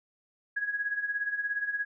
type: tone with tremolo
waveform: sine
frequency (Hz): 1661.2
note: G#6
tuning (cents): 0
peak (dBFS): -26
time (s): 0.56-1.85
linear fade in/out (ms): 10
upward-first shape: sine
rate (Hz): 17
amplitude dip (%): 70
effects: none